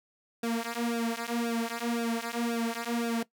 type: tone with flanger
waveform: sawtooth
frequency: 233.1 Hz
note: A#3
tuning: in tune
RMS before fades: -31 dBFS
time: 0.43-3.23 s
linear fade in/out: 5 ms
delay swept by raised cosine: 0.95 to 4.65 ms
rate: 1.9 Hz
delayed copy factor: -1
effects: noise-tail reverb RT60 0.1 s tail -19 dB re dry